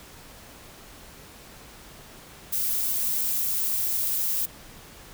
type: noise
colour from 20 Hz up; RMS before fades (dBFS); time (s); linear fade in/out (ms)
violet; -26; 2.52-4.46; 10
effects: pink hiss -47 dBFS RMS until 5.13 s